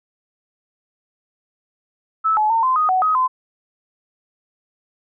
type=tone with pitch steps; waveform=sine; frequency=1307 / 855 / 908 / 1033 / 1245 / 746 / 1262 / 1026 Hz; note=E6 / A5 / A#5 / C6 / D#6 / F#5 / D#6 / C6; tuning=-15 / -50 / -46 / -22 / +1 / +14 / +24 / -34 cents; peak=-14 dBFS; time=2.24-3.28 s; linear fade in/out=20 ms; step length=130 ms; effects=none